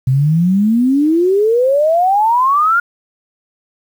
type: exponential sweep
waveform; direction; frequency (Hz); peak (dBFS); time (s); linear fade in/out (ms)
sine; up; 126.2 to 1434; -9; 0.07-2.8; 5
effects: 7-bit